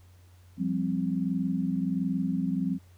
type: chord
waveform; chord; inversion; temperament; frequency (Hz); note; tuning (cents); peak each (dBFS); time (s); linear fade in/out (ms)
sine; F suspended second; none; equal; 174.61 / 196 / 261.6; F3 / G3 / C4; 0 / 0 / 0; -30; 0.57-2.79; 50
effects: added 90 Hz sine -52 dBFS peak until 2.97 s + pink hiss -64 dBFS RMS until 2.97 s